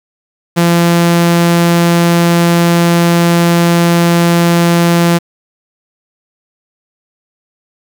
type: tone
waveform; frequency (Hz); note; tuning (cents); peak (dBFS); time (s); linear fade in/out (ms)
sawtooth; 170.9; F3; -37; -3; 0.56-5.19; 20
effects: 7-bit